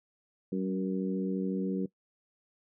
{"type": "harmonic tone with a mistuned harmonic", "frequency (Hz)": 94.2, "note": "F#2", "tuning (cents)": 32, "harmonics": [2, 3, 4, 5], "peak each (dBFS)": [-31, -35, -37, -39], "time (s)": [0.52, 1.86], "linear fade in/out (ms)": 5, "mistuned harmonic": 2, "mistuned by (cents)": 20, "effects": ["noise-tail reverb RT60 0.1 s tail -20 dB re dry"]}